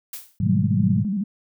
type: noise with exponential decay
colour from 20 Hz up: blue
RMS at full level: -30 dBFS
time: 0.13-0.39 s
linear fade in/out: 5 ms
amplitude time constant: 56 ms
type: chord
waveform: sine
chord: G# minor seventh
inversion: none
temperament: equal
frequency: 103.83 / 123.47 / 155.56 / 185 Hz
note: G#2 / B2 / D#3 / F#3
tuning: 0 / 0 / 0 / 0 cents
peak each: -23 / -24 / -25 / -23 dBFS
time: 0.4-1.05 s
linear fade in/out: 5 ms
type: tone with vibrato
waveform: sine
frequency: 199.5 Hz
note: G3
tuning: 31 cents sharp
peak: -21 dBFS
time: 0.46-1.24 s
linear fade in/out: 10 ms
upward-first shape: square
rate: 12 Hz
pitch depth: 94 cents each way
effects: none